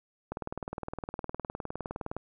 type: click train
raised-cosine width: 1 ms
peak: -21 dBFS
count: 37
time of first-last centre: 0.32-2.166 s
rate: 19.5 Hz
effects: none

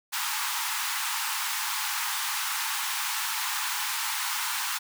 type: high-pass noise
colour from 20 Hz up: pink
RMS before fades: -30 dBFS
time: 0.12-4.79 s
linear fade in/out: 20 ms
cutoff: 830 Hz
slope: 96 dB/octave
effects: none

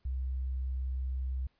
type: tone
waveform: sine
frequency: 64.7 Hz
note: C2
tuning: 19 cents flat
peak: -31 dBFS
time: 0.05-1.47 s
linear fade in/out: 5 ms
effects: pink hiss -74 dBFS RMS until 1.59 s + resampled to 11025 Hz

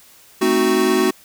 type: chord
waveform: square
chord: A diminished seventh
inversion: none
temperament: equal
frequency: 220 / 261.6 / 311.1 / 370 Hz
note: A3 / C4 / Eb4 / Gb4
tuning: 0 / 0 / 0 / 0 cents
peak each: -23 / -22 / -23 / -17 dBFS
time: 0.41-1.11 s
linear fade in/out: 10 ms
effects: white hiss -48 dBFS RMS until 1.24 s

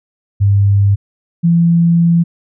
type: tone pair in turn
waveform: sine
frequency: 100 / 169.3 Hz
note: G2 / E3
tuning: +35 / +46 cents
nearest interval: major sixth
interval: 911 cents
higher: second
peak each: -7 dBFS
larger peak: neither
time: 0.4-0.96 / 1.43-2.24 s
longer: second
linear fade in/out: 20 ms
effects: none

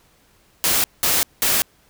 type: noise bursts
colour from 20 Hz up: white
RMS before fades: -18 dBFS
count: 3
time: 0.64-1.62 s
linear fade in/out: 0 ms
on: 200 ms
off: 190 ms
effects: pink hiss -57 dBFS RMS until 1.89 s

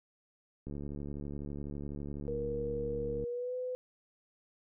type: click train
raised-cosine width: 3 ms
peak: -29 dBFS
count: 186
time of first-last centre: 0.67-3.239 s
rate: 72 Hz
type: tone with pitch glide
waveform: sine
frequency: 473.1 to 504.1 Hz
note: A#4 to B4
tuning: +26 to +35 cents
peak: -34 dBFS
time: 2.28-3.75 s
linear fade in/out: 0 ms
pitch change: +109 cents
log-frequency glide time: 3.21-3.55 s
effects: none

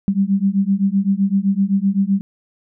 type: beating tone pair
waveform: sine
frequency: 192.6 / 200.4 Hz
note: G3 / G3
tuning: -30 / +38 cents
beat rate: 7.8 Hz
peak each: -17 dBFS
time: 0.08-2.21 s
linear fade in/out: 0 ms
effects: none

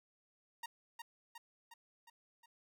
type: tone with echo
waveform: sawtooth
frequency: 932.3 Hz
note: A#5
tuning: in tune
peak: -38 dBFS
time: 0.63-0.66 s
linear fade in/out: 5 ms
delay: 360 ms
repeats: 5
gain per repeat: -4 dB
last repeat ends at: 2.46 s
effects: none

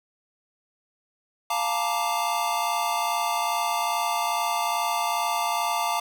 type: chord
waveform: square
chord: Bb major seventh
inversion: second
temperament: equal with one note detuned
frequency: 698.5 / 869.9 / 932.3 / 1174.7 Hz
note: F5 / A5 / Bb5 / D6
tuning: 0 / -20 / 0 / 0 cents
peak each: -30 dBFS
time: 1.5-6 s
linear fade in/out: 5 ms
effects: 8-bit

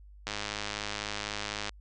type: click train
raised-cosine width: 0.2 ms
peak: -16 dBFS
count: 149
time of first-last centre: 0.27-1.693 s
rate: 104 Hz
effects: added 50 Hz sine -49 dBFS peak until 1.8 s + resampled to 22050 Hz

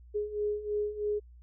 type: beating tone pair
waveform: sine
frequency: 415.3 / 418.4 Hz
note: G#4 / G#4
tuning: 0 / +13 cents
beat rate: 3.1 Hz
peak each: -35 / -31 dBFS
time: 0.14-1.2 s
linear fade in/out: 20 ms
effects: added 60 Hz sine -50 dBFS peak until 1.42 s

